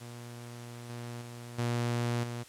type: tone with level steps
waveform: sawtooth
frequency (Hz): 119.5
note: A#2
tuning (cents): +43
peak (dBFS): -39 / -35 / -39 / -25 / -32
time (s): 0-2.44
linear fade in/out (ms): 20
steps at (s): 0.89 / 1.21 / 1.58 / 2.23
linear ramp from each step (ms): 10
effects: white hiss -54 dBFS RMS until 2.48 s + low-pass 10000 Hz 12 dB/octave